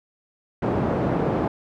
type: band-pass noise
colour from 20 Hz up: pink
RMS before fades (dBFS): -23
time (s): 0.62-1.48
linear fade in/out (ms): 5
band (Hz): 130 to 740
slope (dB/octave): 12
effects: none